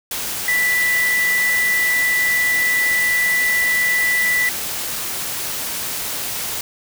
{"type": "tone in noise", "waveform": "sine", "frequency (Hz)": 1975.5, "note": "B6", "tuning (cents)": 0, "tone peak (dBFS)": -15, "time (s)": [0.48, 4.49], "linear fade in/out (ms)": 2, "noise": "white", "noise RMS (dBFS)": -25, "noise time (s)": [0.11, 6.61], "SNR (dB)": 7, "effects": []}